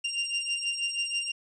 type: beating tone pair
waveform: sawtooth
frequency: 2784 / 2790.2 Hz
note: F7 / F7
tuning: -6 / -2 cents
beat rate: 6.2 Hz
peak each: -28 dBFS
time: 0.04-1.32 s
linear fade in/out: 10 ms
effects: resampled to 22050 Hz